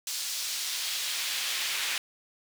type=noise with high-pass filter sweep; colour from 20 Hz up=brown; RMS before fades=-32 dBFS; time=0.07-1.98 s; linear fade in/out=2 ms; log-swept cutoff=5100 to 2500 Hz; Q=1.1; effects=none